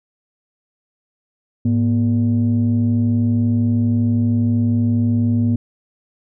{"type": "tone pair together", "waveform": "sine", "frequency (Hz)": [106.46, 239], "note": ["G#2", "A#3"], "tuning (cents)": [43, 43], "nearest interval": "octave + major second", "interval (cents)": 1400, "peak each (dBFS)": -15, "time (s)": [1.65, 5.56], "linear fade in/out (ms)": 5, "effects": ["tanh soft clip ceiling -9 dBFS"]}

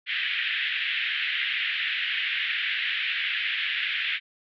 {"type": "band-pass noise", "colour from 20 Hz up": "pink", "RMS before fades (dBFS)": -28, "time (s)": [0.06, 4.2], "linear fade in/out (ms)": 50, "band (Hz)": [1700, 3400], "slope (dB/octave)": 48, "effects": []}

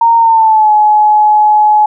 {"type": "tone with pitch glide", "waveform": "sine", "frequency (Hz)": [924, 847.3], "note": ["A#5", "G#5"], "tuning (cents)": [-16, 34], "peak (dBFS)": -4, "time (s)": [0.01, 1.86], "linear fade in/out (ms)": 5, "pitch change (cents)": -150, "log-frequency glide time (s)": [0.17, 0.72], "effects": []}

